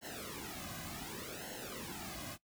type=noise with flanger; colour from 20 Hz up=pink; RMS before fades=-45 dBFS; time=0.01-2.38 s; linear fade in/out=50 ms; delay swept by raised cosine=0.83 to 2.23 ms; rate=0.67 Hz; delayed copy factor=-0.95; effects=noise-tail reverb RT60 0.1 s tail -19 dB re dry